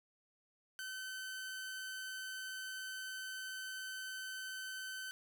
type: tone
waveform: sawtooth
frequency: 1529 Hz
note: G6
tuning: 44 cents flat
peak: -39 dBFS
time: 0.79-5.11 s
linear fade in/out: 0 ms
effects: none